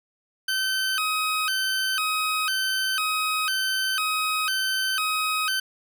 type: tone with vibrato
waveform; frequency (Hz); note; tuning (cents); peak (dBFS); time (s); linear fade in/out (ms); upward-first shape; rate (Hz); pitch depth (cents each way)
20% pulse; 1394; F6; -4; -18; 0.48-5.6; 5; square; 1; 170
effects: none